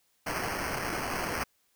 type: noise with sample-and-hold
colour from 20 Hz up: blue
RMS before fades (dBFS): -33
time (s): 0.26-1.44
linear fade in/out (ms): 10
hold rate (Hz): 3675
effects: white hiss -71 dBFS RMS until 1.75 s